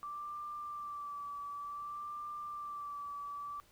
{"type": "tone with vibrato", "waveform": "sine", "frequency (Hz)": 1169, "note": "D6", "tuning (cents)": -8, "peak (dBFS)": -40, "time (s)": [0.03, 3.6], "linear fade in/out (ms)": 0, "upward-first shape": "sine", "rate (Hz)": 0.55, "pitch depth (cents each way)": 28, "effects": ["pink hiss -66 dBFS RMS until 3.71 s"]}